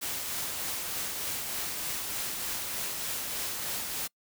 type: noise with tremolo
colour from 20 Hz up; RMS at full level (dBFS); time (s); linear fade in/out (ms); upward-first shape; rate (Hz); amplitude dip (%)
white; -33; 0.01-4.08; 20; triangle; 3.3; 30
effects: noise-tail reverb RT60 0.1 s tail -26 dB re dry